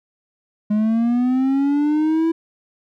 triangle linear sweep, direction up, 207.7 to 331.3 Hz, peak -13 dBFS, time 0.7-2.32 s, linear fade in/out 10 ms, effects none

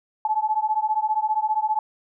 sine beating tone pair, 855 / 870 Hz, A5 / A5, -50 / -20 cents, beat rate 15 Hz, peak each -23 dBFS, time 0.25-1.79 s, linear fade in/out 2 ms, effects none

